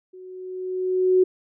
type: tone with level ramp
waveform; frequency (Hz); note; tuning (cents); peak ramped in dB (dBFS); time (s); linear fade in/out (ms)
sine; 370; F#4; 0; -40 to -12; 0.13-1.24; 10
effects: none